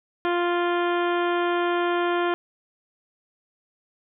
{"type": "harmonic tone", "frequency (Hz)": 349.2, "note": "F4", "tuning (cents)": 0, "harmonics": [1, 2, 3, 4, 5, 6, 7, 8, 9, 10], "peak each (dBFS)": [-23, -28, -29, -31, -34, -42, -39, -46, -39, -47], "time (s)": [0.25, 2.34], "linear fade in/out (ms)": 0, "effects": []}